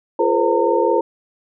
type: tone cluster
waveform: sine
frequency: 343.9 / 421 / 483.1 / 527 / 913 Hz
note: F4 / G#4 / B4 / C5 / A#5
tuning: -27 / +24 / -38 / +12 / -36 cents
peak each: -20 dBFS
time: 0.19-1.01 s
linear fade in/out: 5 ms
effects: none